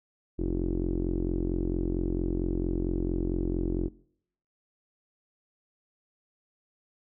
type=tone with low-pass filter; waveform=sawtooth; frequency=44.42 Hz; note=F1; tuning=30 cents sharp; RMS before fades=-29 dBFS; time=0.38-3.89 s; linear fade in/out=20 ms; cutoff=340 Hz; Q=6.9; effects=noise-tail reverb RT60 0.7 s tail -23 dB re dry